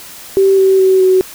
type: tone with pitch steps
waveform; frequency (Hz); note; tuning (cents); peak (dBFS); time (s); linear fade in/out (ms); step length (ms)
sine; 387.8 / 383.1 / 378.5 / 373.9; G4 / G4 / F#4 / F#4; -19 / -40 / +39 / +18; -6; 0.37-1.21; 0; 210
effects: white hiss -33 dBFS RMS until 1.34 s

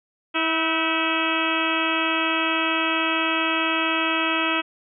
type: harmonic tone with a mistuned harmonic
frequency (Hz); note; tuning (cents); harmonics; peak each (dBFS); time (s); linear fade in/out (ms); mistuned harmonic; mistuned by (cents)
324.4; E4; -28; 1 / 2 / 3 / 4 / 5 / 6 / 7 / 8 / 9 / 10; -27 / -31 / -30 / -27 / -31 / -32 / -32 / -26 / -32 / -31; 0.34-4.62; 20; 5; -80
effects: none

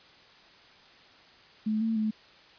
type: tone with pitch steps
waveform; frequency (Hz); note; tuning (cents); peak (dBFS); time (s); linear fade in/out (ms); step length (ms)
sine; 216 / 224.4 / 216.4; A3 / A3 / A3; -32 / +34 / -29; -25; 1.66-2.11; 10; 150
effects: white hiss -55 dBFS RMS until 2.58 s + resampled to 11025 Hz

